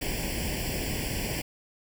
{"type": "noise with comb filter", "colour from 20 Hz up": "pink", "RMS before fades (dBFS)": -31, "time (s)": [0.01, 1.42], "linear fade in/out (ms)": 10, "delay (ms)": 0.39, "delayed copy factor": 1, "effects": []}